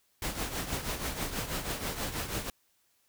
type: noise with tremolo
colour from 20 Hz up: pink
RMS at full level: -32 dBFS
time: 0.22-2.5 s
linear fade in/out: 2 ms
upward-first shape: triangle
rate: 6.2 Hz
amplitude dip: 70%
effects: white hiss -71 dBFS RMS until 3.08 s